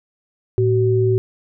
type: tone pair together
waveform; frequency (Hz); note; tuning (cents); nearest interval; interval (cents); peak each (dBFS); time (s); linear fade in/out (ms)
sine; 112.5 / 377.9; A2 / F#4; +39 / +37; octave + major sixth; 2098; -16; 0.58-1.18; 0
effects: none

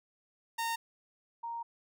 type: tone pair in turn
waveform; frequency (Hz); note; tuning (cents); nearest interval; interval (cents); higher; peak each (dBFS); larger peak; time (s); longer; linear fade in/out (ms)
sawtooth / sine; 919 / 931.3; A#5 / A#5; -25 / -2; unison; 23; second; -28 / -36; first; 0.58-0.76 / 1.43-1.63; second; 10
effects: none

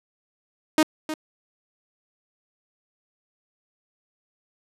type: tone with echo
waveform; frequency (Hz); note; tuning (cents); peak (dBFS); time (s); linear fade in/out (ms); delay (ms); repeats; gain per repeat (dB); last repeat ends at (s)
sawtooth; 311; D#4; -1; -11; 0.78-0.83; 2; 310; 1; -12; 1.14
effects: low-pass 12000 Hz 12 dB/octave

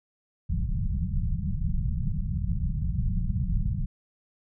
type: low-pass noise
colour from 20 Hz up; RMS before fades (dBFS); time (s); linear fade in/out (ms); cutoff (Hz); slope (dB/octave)
pink; -27; 0.49-3.86; 10; 200; 96
effects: none

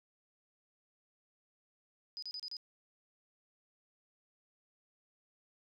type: tone bursts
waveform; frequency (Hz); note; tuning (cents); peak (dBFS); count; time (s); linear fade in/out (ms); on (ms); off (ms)
sine; 4978; D#8; 0; -40; 5; 2.17-2.568; 0; 54; 32
effects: none

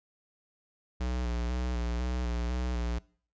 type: tone with vibrato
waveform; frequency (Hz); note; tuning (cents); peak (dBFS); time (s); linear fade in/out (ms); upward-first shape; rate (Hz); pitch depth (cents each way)
square; 60.5; B1; -35; -30; 1-2.99; 10; square; 2; 38
effects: noise-tail reverb RT60 0.5 s tail -23 dB re dry + resampled to 16000 Hz

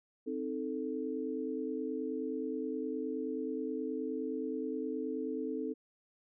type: chord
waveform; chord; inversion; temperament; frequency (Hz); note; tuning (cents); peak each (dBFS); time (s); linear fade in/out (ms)
sine; A diminished; first; equal; 261.6 / 311.1 / 440; C4 / Eb4 / A4; 0 / 0 / 0; -38 / -39 / -38; 0.26-5.74; 20
effects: none

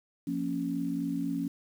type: chord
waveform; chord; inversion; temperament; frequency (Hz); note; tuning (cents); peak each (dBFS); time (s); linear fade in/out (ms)
sine; Bb minor; second; equal; 174.61 / 233.1 / 277.2; F3 / Bb3 / Db4; 0 / 0 / 0; -35 / -36 / -31; 0.27-1.48; 5
effects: 9-bit

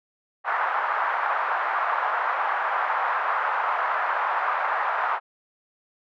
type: band-pass noise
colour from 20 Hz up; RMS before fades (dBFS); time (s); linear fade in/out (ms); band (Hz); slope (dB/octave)
white; -25; 0.44-5.2; 50; 760 to 1400; 24
effects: none

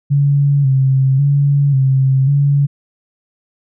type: tone with vibrato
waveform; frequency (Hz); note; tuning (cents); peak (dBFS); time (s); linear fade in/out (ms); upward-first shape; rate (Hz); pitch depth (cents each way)
sine; 137.6; C#3; -12; -9; 0.1-2.67; 20; square; 0.92; 53
effects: none

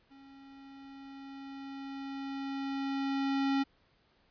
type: tone with level ramp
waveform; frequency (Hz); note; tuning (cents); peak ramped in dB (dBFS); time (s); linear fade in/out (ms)
square; 273.5; C#4; -23; -54 to -27; 0.1-3.64; 20
effects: pink hiss -69 dBFS RMS until 4.3 s + resampled to 11025 Hz

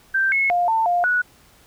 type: tone with pitch steps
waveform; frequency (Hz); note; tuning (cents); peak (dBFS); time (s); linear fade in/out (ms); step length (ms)
sine; 1567 / 2183 / 705 / 895 / 704 / 1469; G6 / C#7 / F5 / A5 / F5 / F#6; -1 / -27 / +16 / +29 / +14 / -13; -16; 0.14-1.22; 10; 180
effects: pink hiss -53 dBFS RMS until 1.66 s

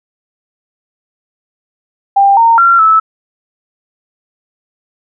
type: tone with pitch steps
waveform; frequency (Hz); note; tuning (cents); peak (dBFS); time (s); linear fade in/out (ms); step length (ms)
sine; 794 / 919 / 1372 / 1307; G5 / A#5 / F6 / E6; +22 / -25 / -31 / -15; -4; 2.16-3; 10; 210
effects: none

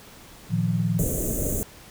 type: chord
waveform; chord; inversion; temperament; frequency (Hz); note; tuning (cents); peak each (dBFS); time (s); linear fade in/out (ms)
sine; Bb suspended fourth; none; equal with one note detuned; 114.14 / 155.56 / 174.61; Bb2 / Eb3 / F3; -36 / 0 / 0; -25 / -27 / -24; 0.49-1.06; 50
type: band-stop noise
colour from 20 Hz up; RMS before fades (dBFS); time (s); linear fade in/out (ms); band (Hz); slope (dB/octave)
pink; -26; 0.99-1.63; 0; 640 to 6300; 96
effects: pink hiss -47 dBFS RMS until 1.9 s

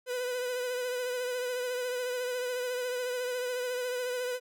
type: tone with vibrato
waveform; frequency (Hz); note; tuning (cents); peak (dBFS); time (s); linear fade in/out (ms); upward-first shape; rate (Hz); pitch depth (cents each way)
45% pulse; 498.1; B4; +15; -31; 0.06-4.4; 50; triangle; 14; 39
effects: none

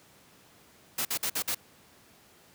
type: noise bursts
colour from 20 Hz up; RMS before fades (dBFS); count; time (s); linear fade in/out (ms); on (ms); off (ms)
white; -30; 5; 0.98-1.547; 5; 71; 53
effects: pink hiss -58 dBFS RMS until 2.54 s + high-pass 100 Hz 12 dB/octave

